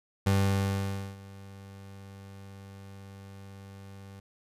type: tone with ADSR envelope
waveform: 30% pulse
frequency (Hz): 98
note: G2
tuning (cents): 0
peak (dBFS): -19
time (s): 0.26-4.2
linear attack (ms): 9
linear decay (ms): 890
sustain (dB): -23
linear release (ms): 4
effects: resampled to 32000 Hz